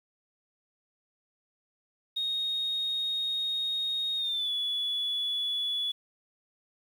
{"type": "tone with pitch glide", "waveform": "sine", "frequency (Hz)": [3729, 3420], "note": ["A#7", "A7"], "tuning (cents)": [0, -50], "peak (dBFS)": -27, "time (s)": [2.16, 5.92], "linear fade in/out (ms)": 10, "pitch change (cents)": -150, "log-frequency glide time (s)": [4.17, 4.51], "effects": ["tanh soft clip ceiling -23 dBFS", "9-bit"]}